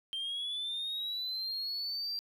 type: linear sweep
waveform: triangle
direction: up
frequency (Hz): 3136 to 4739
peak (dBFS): -32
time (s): 0.13-2.19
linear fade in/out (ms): 0
effects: tanh soft clip ceiling -29 dBFS + 12-bit